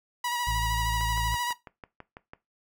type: tone with vibrato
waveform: sawtooth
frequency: 966 Hz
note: B5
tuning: 39 cents flat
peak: -24 dBFS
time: 0.24-1.53 s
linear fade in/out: 5 ms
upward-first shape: square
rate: 13 Hz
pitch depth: 21 cents each way
type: harmonic tone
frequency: 55 Hz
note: A1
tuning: in tune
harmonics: 1 / 2 / 3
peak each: -29 / -35 / -44 dBFS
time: 0.47-1.35 s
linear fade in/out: 5 ms
type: click train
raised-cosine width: 0.5 ms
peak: -27 dBFS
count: 9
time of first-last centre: 1.01-2.335 s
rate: 6.04 Hz
effects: noise-tail reverb RT60 0.2 s tail -18 dB re dry